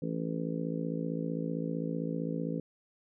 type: harmonic tone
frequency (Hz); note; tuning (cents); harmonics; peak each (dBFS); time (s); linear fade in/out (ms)
55.5; A1; +16; 3 / 4 / 5 / 6 / 7 / 8 / 9; -35 / -39 / -37 / -47 / -46 / -42 / -41; 0.02-2.6; 5
effects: none